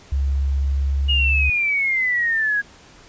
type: tone with pitch glide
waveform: sine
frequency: 68.7 to 69.18 Hz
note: C#2 to C#2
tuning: -15 to -3 cents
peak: -17 dBFS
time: 0.12-1.5 s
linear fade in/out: 5 ms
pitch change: +12 cents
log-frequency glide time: 0.38-1.21 s
type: exponential sweep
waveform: sine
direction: down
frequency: 2886 to 1638 Hz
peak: -17 dBFS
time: 1.08-2.62 s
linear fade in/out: 20 ms
effects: pink hiss -47 dBFS RMS until 3.08 s + resampled to 16000 Hz